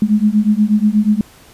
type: beating tone pair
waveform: sine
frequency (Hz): 207 / 215.3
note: G#3 / A3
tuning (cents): -5 / -37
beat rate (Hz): 8.3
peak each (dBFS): -13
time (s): 0.02-1.21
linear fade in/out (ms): 2
effects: pink hiss -44 dBFS RMS until 1.53 s + resampled to 32000 Hz